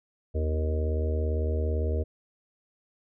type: harmonic tone with a mistuned harmonic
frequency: 77.78 Hz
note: D#2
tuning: in tune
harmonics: 1 / 3 / 4 / 5 / 6 / 7 / 8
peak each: -25 / -39 / -42 / -37 / -35 / -45 / -39 dBFS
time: 0.34-2.04 s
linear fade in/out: 20 ms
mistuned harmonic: 3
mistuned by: +46 cents
effects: none